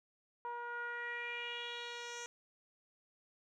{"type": "tone with low-pass filter sweep", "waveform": "10% pulse", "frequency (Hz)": 477.2, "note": "A#4", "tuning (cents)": 41, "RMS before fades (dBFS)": -43, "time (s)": [0.45, 2.26], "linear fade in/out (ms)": 0, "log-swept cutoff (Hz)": [1000, 6300], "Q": 3.9, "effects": []}